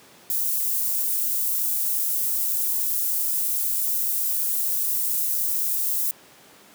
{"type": "high-pass noise", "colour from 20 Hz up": "white", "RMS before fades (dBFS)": -24, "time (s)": [0.3, 6.11], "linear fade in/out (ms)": 0, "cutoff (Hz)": 12000, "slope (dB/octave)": 12, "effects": ["pink hiss -50 dBFS RMS until 6.74 s", "high-pass 200 Hz 12 dB/octave"]}